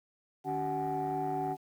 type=tone cluster; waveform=sine; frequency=151.5 / 284.4 / 382.7 / 745 / 848 Hz; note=D#3 / C#4 / G4 / F#5 / G#5; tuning=-46 / +45 / -42 / +12 / +36 cents; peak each=-40 / -38 / -36 / -32 / -39 dBFS; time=0.44-1.57 s; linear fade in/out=50 ms; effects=tanh soft clip ceiling -25 dBFS + 10-bit